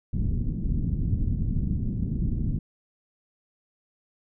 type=low-pass noise; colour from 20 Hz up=pink; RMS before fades=-26 dBFS; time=0.13-2.59 s; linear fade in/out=5 ms; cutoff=230 Hz; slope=24 dB/octave; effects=none